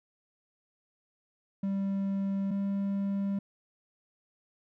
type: tone pair in turn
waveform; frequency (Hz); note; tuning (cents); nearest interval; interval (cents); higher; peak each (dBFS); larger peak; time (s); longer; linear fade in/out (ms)
triangle; 196 / 198.05; G3 / G3; 0 / +18; unison; 18; second; -26 / -26; neither; 1.63-2.51 / 2.51-3.39; neither; 5
effects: none